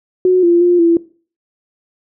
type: tone with pitch steps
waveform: sine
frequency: 367.2 / 344.4 / 351.9 / 336.5 Hz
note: F#4 / F4 / F4 / E4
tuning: -13 / -24 / +13 / +36 cents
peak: -7 dBFS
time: 0.25-0.97 s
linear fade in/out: 2 ms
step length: 180 ms
effects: noise-tail reverb RT60 0.4 s tail -20 dB re dry